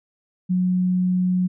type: tone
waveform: sine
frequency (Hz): 182.3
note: F#3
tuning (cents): -25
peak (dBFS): -17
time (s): 0.49-1.48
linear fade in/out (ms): 20
effects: none